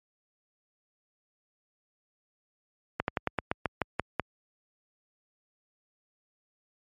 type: slowing click train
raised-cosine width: 0.5 ms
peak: -11 dBFS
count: 10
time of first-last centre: 3-4.197 s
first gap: 81 ms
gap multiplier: 1.12
effects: high-pass 60 Hz 12 dB/octave + MP3 64 kbps